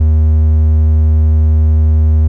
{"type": "tone", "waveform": "triangle", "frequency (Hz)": 77.78, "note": "D#2", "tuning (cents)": 0, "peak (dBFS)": -4, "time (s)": [0, 2.28], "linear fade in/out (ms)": 10, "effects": []}